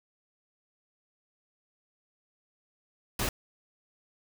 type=noise; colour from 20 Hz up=pink; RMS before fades=-30 dBFS; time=3.19-3.29 s; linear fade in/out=2 ms; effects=none